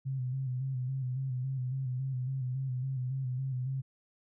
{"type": "tone with vibrato", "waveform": "sine", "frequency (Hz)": 130, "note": "C3", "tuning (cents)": -11, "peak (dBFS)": -31, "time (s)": [0.05, 3.82], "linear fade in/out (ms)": 20, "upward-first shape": "square", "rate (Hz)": 3.6, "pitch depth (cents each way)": 50, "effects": []}